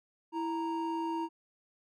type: tone pair together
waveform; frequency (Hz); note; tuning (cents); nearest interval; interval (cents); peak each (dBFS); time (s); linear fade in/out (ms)
triangle; 329.6 / 931.2; E4 / A#5; 0 / -2; octave + tritone; 1798; -32 / -33; 0.32-1.29; 50
effects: none